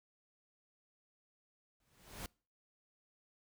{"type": "noise with exponential growth", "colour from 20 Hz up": "pink", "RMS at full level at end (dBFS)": -42, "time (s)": [1.8, 2.26], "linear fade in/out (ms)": 1, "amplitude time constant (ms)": 98, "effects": ["noise-tail reverb RT60 0.4 s tail -26 dB re dry"]}